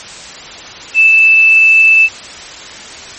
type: tone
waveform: sine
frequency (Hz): 2637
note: E7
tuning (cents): 0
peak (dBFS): -3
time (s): 0.94-2.09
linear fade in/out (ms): 50
effects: white hiss -29 dBFS RMS until 3.18 s + MP3 32 kbps